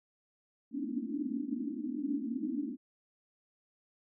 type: band-pass noise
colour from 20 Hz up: white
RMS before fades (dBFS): -36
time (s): 0.71-2.77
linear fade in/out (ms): 50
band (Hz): 220 to 310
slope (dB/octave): 96
effects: none